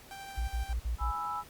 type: tone with tremolo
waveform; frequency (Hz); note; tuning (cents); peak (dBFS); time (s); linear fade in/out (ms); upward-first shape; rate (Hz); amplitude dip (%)
sawtooth; 784; G5; 0; -38; 0.11-0.73; 0; triangle; 12; 25
type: tone bursts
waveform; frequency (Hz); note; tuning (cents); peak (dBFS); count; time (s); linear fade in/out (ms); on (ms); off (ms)
sine; 58.27; A#1; 0; -29; 5; 0.37-1.116; 10; 110; 49
type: chord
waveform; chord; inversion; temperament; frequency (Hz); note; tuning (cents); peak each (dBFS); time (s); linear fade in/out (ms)
sine; E major; first; equal; 830.6 / 987.8 / 1318.5; G#5 / B5 / E6; 0 / 0 / 0; -38 / -39 / -35; 0.98-1.44; 50
effects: pink hiss -54 dBFS RMS until 1.49 s + Opus 48 kbps